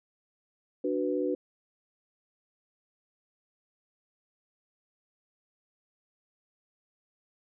sine chord, B minor, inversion first, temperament equal, 293.7 / 370 / 493.9 Hz, D4 / F#4 / B4, 0 / 0 / 0 cents, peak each -31 dBFS, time 0.84-1.35 s, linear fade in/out 5 ms, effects none

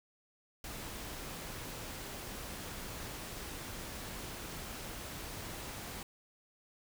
pink noise, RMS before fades -44 dBFS, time 0.64-6.03 s, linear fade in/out 2 ms, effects none

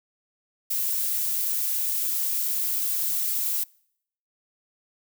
violet noise, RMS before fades -26 dBFS, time 0.7-3.64 s, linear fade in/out 10 ms, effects noise-tail reverb RT60 0.7 s tail -26 dB re dry

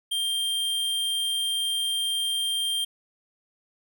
square tone, 3181 Hz, G7, 25 cents sharp, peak -25 dBFS, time 0.11-2.85 s, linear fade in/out 10 ms, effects none

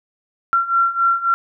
sine beating tone pair, 1364 / 1367.7 Hz, F6 / F6, -41 / -37 cents, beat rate 3.7 Hz, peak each -19 / -16 dBFS, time 0.53-1.34 s, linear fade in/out 0 ms, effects none

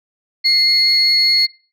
sine tone pair together, 2093 / 4351 Hz, C7 / C#8, 0 / -33 cents, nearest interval octave + minor second, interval 1267 cents, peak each -18 / -10 dBFS, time 0.44-1.47 s, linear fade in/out 20 ms, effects noise-tail reverb RT60 0.4 s tail -23 dB re dry + tanh soft clip ceiling -5 dBFS

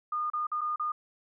sine tone with dropouts, 1220 Hz, D#6, 34 cents flat, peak -28 dBFS, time 0.12-0.92 s, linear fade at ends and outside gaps 5 ms, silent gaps 0.301-0.334 / 0.469-0.516 / 0.61-0.614 / 0.76-0.796 s, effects none

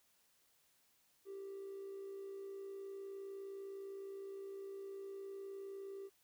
triangle tone with amplitude modulation, 392.1 Hz, G4, in tune, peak -40 dBFS, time 1.25-6.1 s, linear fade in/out 50 ms, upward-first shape sine, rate 59.6 Hz, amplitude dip 50%, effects tanh soft clip ceiling -41 dBFS + white hiss -74 dBFS RMS until 6.23 s

